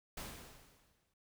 pink noise with exponential decay, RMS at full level -43 dBFS, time 0.17-1.14 s, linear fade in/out 5 ms, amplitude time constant 210 ms, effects none

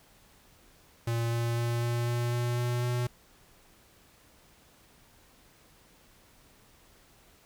square tone with pitch steps, 116.54 / 117.35 / 118.17 / 118.99 / 119.82 / 120.65 / 121.49 / 122.33 Hz, A#2 / A#2 / A#2 / A#2 / A#2 / B2 / B2 / B2, 0 / +12 / +24 / +36 / +48 / -40 / -28 / -16 cents, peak -28 dBFS, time 1.07-3.07 s, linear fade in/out 5 ms, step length 250 ms, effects pink hiss -60 dBFS RMS until 7.45 s

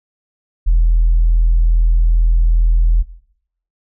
sine tone, 41.2 Hz, E1, in tune, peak -7 dBFS, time 0.66-3.03 s, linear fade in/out 20 ms, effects noise-tail reverb RT60 0.7 s tail -18 dB re dry + tanh soft clip ceiling -5 dBFS

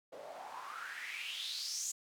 white noise with band-pass filter sweep, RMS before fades -43 dBFS, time 0.12-1.92 s, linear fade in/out 10 ms, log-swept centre 500 to 7200 Hz, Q 5.7, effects none

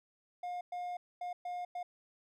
triangle tone bursts at uneven times, 713 Hz, F5, 36 cents sharp, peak -35 dBFS, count 5, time 0.43-0.61 / 0.72-0.97 / 1.21-1.33 / 1.45-1.65 / 1.75-1.83 s, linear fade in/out 5 ms, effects none

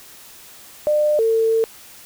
sine tone pair in turn, 600 / 449.5 Hz, D5 / A4, +37 / +37 cents, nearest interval perfect fourth, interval 500 cents, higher first, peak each -14 dBFS, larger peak neither, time 0.87-1.19 / 1.19-1.64 s, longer second, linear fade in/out 0 ms, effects white hiss -43 dBFS RMS until 2.05 s

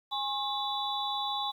sine tone cluster, 824 / 1078 / 3496 / 3893 Hz, G#5 / C#6 / A7 / B7, -14 / -49 / -12 / -26 cents, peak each -34 / -37 / -36 / -36 dBFS, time 0.11-1.52 s, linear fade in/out 20 ms, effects 10-bit

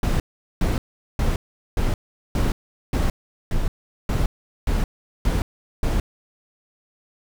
brown noise bursts, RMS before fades -20 dBFS, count 11, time 0.03-6 s, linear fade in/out 2 ms, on 170 ms, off 410 ms, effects none

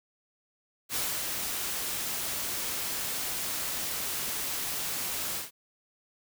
white noise with ADSR envelope, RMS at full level -30 dBFS, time 0.89-5.51 s, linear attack 64 ms, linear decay 220 ms, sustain -3 dB, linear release 150 ms, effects none

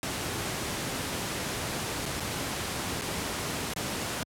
pink noise with dropouts, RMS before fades -32 dBFS, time 0.03-4.23 s, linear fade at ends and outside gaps 0 ms, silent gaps 2.055-2.061 / 2.199-2.205 / 3.012-3.019 / 3.736-3.762 s, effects high-pass 80 Hz 12 dB/octave + low-pass 12000 Hz 12 dB/octave

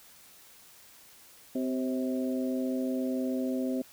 harmonic tone with a mistuned harmonic, 128.7 Hz, C3, 28 cents flat, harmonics 2 / 3 / 4 / 5, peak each -29 / -38 / -37 / -40 dBFS, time 1.55-3.82 s, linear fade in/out 5 ms, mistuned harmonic 4, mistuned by +50 cents, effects white hiss -55 dBFS RMS until 3.92 s

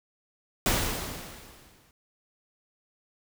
pink noise with exponential decay, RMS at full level -23 dBFS, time 0.66-1.91 s, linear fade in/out 1 ms, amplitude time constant 270 ms, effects none

